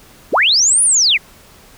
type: linear two-way sweep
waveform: sine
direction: up then down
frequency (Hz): 146.83 to 9956 to 1862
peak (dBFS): -9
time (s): 0.32-1.18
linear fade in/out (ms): 20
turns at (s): 0.83
effects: pink hiss -44 dBFS RMS until 1.77 s